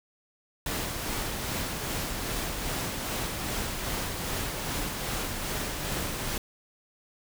pink noise with tremolo, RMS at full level -31 dBFS, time 0.66-6.38 s, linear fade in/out 2 ms, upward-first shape sine, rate 2.5 Hz, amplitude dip 30%, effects none

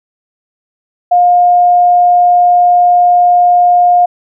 sine tone, 710 Hz, F5, 28 cents sharp, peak -4 dBFS, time 1.11-4.06 s, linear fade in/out 10 ms, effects none

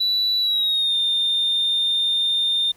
sine tone with pitch glide, 3951 to 3623 Hz, B7 to A7, 0 to +50 cents, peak -16 dBFS, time 0-2.72 s, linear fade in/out 10 ms, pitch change -150 cents, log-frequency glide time 0.4-0.96 s, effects tanh soft clip ceiling -15 dBFS + pink hiss -55 dBFS RMS until 2.76 s

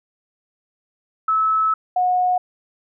sine tone pair in turn, 1300 / 727.6 Hz, E6 / F#5, -24 / -29 cents, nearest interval minor seventh, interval 1005 cents, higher first, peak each -15 dBFS, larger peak neither, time 1.28-1.74 / 1.96-2.38 s, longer first, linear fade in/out 5 ms, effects none

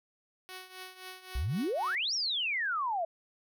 5% pulse tone with tremolo, 371.5 Hz, F#4, 7 cents sharp, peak -30 dBFS, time 0.49-1.95 s, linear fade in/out 0 ms, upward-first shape triangle, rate 3.8 Hz, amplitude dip 80%
sine exponential two-way sweep, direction up then down, 52.8 to 5780 to 640 Hz, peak -29 dBFS, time 1.35-3.05 s, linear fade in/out 5 ms, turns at 2.14 s
effects none

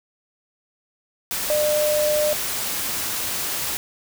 sine tone in noise, 600 Hz, D5, 37 cents sharp, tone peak -18 dBFS, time 1.5-2.33 s, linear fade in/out 0 ms, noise white, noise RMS -26 dBFS, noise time 1.31-3.77 s, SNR +5 dB, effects none

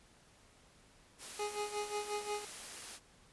white high-pass noise, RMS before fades -47 dBFS, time 1.18-3 s, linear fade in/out 50 ms, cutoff 190 Hz, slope 96 dB/octave
25% pulse tone with tremolo, 416 Hz, G#4, 3 cents sharp, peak -31 dBFS, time 1.39-2.45 s, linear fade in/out 5 ms, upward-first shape sine, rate 5.6 Hz, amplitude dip 75%
effects pink hiss -64 dBFS RMS until 3.32 s + resampled to 24000 Hz

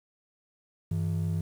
triangle ring-modulated tone, 129.7 Hz, C3, 15 cents flat, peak -21 dBFS, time 0.91-1.41 s, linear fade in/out 5 ms, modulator 32.8 Hz, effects tanh soft clip ceiling -17 dBFS + 9-bit

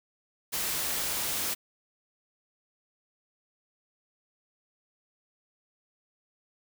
white noise, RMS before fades -31 dBFS, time 0.52-1.55 s, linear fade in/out 20 ms, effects none

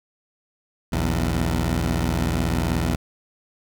15% pulse tone pair together, 60.67 / 82.9 Hz, B1 / E2, -30 / +10 cents, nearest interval perfect fourth, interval 540 cents, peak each -17 dBFS, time 0.92-2.96 s, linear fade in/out 10 ms, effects none

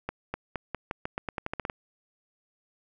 accelerating click train, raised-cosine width 0.5 ms, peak -16 dBFS, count 14, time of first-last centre 0.09-1.698 s, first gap 250 ms, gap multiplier 0.87, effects none

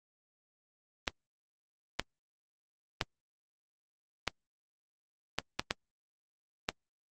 clicks, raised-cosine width 0.2 ms, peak -11 dBFS, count 8, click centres 1.078 / 1.996 / 3.012 / 4.277 / 5.386 / 5.595 / 5.709 / 6.689 s, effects Opus 32 kbps

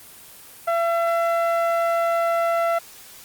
sawtooth tone with low-pass filter, 675 Hz, E5, 41 cents sharp, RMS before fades -21 dBFS, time 0.67-2.79 s, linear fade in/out 10 ms, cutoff 1500 Hz, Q 1.1, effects white hiss -44 dBFS RMS until 3.24 s + Opus 24 kbps

